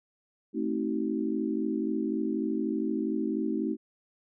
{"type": "chord", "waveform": "sine", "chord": "A diminished seventh", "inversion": "none", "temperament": "just", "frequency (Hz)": [220, 264, 316.8, 380.2], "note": ["A3", "C4", "Eb4", "Gb4"], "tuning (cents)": [0, 16, 31, 47], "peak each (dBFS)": [-32, -33, -31, -35], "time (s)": [0.53, 3.77], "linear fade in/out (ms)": 50, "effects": []}